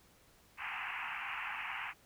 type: band-pass noise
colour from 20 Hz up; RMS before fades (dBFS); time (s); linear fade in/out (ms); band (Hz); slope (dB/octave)
white; -41; 0.57-1.94; 50; 760 to 2800; 96
effects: pink hiss -65 dBFS RMS until 2.05 s